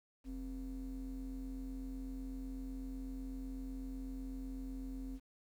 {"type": "ring-modulated tone", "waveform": "triangle", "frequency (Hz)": 110, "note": "A2", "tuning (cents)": 0, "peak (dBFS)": -36, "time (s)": [0.24, 5.2], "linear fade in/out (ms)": 50, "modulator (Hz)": 154, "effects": ["11-bit"]}